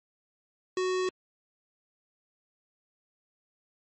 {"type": "tone", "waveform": "square", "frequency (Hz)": 370, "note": "F#4", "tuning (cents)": 0, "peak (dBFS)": -27, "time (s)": [0.77, 1.09], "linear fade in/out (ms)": 2, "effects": ["MP3 32 kbps"]}